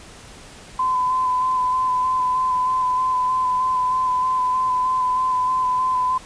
sine tone with vibrato, 1016 Hz, B5, 49 cents sharp, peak -17 dBFS, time 0.79-6.18 s, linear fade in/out 5 ms, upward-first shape square, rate 3.2 Hz, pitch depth 15 cents each way, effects pink hiss -42 dBFS RMS until 6.25 s + resampled to 22050 Hz

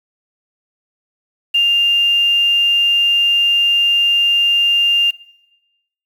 sine tone with quantisation, 2800 Hz, F7, 4 cents sharp, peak -10 dBFS, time 1.54-5.11 s, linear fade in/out 10 ms, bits 6, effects noise-tail reverb RT60 1.0 s tail -21 dB re dry

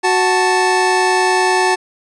25% pulse tone pair together, 370 / 880 Hz, F#4 / A5, 0 / 0 cents, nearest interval octave + minor third, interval 1500 cents, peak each -11 dBFS, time 0.03-1.76 s, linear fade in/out 20 ms, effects resampled to 22050 Hz

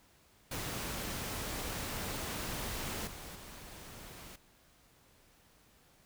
pink noise with level steps, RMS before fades -39 / -47 / -50 dBFS, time 0.51-4.36 s, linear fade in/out 5 ms, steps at 3.07 / 3.35 s, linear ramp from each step 2 ms, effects pink hiss -65 dBFS RMS until 6.05 s

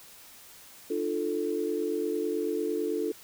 sine chord, D minor, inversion none, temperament equal with one note detuned, 300.2 / 349.2 / 440 Hz, D4 / F4 / A4, +38 / 0 / 0 cents, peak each -33 / -32 / -30 dBFS, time 0.9-3.12 s, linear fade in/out 5 ms, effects white hiss -51 dBFS RMS until 3.23 s

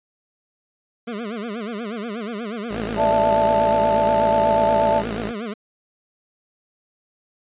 25% pulse tone with vibrato, 220 Hz, A3, in tune, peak -23 dBFS, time 1.07-5.54 s, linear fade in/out 10 ms, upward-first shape sine, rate 8.3 Hz, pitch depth 170 cents each way
5% pulse tone, 55 Hz, A1, in tune, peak -16 dBFS, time 2.69-5.33 s, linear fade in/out 50 ms
sine chord, D suspended second, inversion none, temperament just, 587.3 / 660.7 / 881 Hz, D5 / E5 / A5, 0 / +4 / +2 cents, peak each -20 / -20 / -19 dBFS, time 2.96-5.03 s, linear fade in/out 50 ms
effects resampled to 8000 Hz

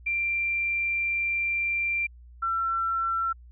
sine tone pair in turn, 2366 / 1348.4 Hz, D7 / E6, +12 / +39 cents, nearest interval minor seventh, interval 973 cents, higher first, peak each -24 / -24 dBFS, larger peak neither, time 0.06-2.07 / 2.42-3.33 s, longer first, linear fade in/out 10 ms, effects added 60 Hz sine -46 dBFS peak until 3.51 s

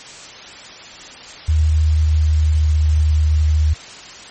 sine tone with pitch glide, 77.8 to 76.86 Hz, D#2 to D#2, 0 to -21 cents, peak -11 dBFS, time 1.48-3.74 s, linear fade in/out 10 ms, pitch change -21 cents, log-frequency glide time 1.87-2.74 s, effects white hiss -36 dBFS RMS until 4.3 s + MP3 32 kbps

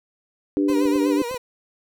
harmonic tone, 98 Hz, G2, in tune, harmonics 3 / 4 / 5, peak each -18 / -24 / -31 dBFS, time 0.57-1.22 s, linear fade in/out 0 ms
30% pulse tone with vibrato, 493.9 Hz, B4, in tune, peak -24 dBFS, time 0.68-1.38 s, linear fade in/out 10 ms, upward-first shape sine, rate 8.1 Hz, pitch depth 89 cents each way
clicks, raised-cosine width 2 ms, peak -26 dBFS, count 5, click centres 0.7 / 0.856 / 0.958 / 1.312 / 1.344 s
effects none

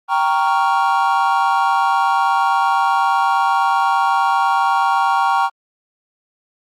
triangle chord, G half-diminished seventh, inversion none, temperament equal, 784 / 932.3 / 1108.7 / 1396.9 Hz, G5 / Bb5 / Db6 / F6, 0 / 0 / 0 / 0 cents, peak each -16 / -16 / -17 / -21 dBFS, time 0.08-5.5 s, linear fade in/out 50 ms, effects Opus 32 kbps

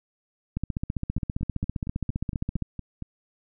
two click trains, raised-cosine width 5 ms, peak -21 / -15 dBFS, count 9 / 32, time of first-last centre 1.18-3.023 / 0.57-2.623 s, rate 4.34 / 15.1 Hz, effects none

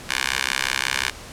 10% pulse tone with high-pass filter, 65.6 Hz, C2, 5 cents sharp, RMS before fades -24 dBFS, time 0.09-1.1 s, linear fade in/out 5 ms, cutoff 1800 Hz, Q 1.2, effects pink hiss -39 dBFS RMS until 1.32 s + low-pass 10000 Hz 12 dB/octave

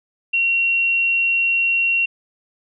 sine tone, 2740 Hz, F7, 34 cents flat, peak -15 dBFS, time 0.33-2.06 s, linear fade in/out 10 ms, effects none

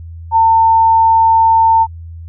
sine tone, 900 Hz, A5, 39 cents sharp, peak -6 dBFS, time 0.31-1.87 s, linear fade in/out 50 ms, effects added 83 Hz sine -27 dBFS peak until 2.28 s

